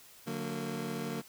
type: chord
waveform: 25% pulse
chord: D augmented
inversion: none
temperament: just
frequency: 146.83 / 183.54 / 229.4 Hz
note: D3 / F#3 / A#3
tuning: 0 / -14 / -28 cents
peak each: -37 / -37 / -34 dBFS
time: 0.26-1.22 s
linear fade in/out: 20 ms
effects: white hiss -56 dBFS RMS until 1.28 s